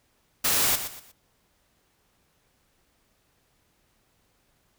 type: noise with echo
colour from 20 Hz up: white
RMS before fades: -23 dBFS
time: 0.44-0.76 s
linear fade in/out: 10 ms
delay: 120 ms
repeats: 3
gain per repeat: -10 dB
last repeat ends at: 1.12 s
effects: pink hiss -68 dBFS RMS until 4.78 s